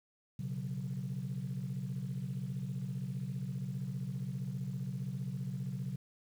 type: chord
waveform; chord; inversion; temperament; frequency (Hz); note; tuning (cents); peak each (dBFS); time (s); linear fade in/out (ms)
sine; B suspended second; none; equal; 123.47 / 138.59 / 185; B2 / C#3 / F#3; 0 / 0 / 0; -40 / -38 / -40; 0.39-5.96; 5
effects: tanh soft clip ceiling -30 dBFS + 10-bit